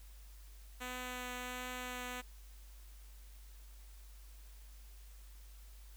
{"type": "tone with vibrato", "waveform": "5% pulse", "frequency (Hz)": 250, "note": "B3", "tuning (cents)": 21, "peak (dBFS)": -30, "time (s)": [0.8, 2.22], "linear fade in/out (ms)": 20, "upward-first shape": "triangle", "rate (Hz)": 1.4, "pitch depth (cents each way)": 11, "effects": ["added 50 Hz sine -52 dBFS peak until 5.96 s", "white hiss -64 dBFS RMS until 5.96 s"]}